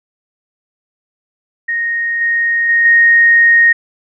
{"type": "tone with level steps", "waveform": "sine", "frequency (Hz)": 1862, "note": "A#6", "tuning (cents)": -2, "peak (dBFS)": [-14, -11, -8, -5], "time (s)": [1.68, 3.73], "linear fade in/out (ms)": 10, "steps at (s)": [2.21, 2.69, 2.85], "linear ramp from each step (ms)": 2, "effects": []}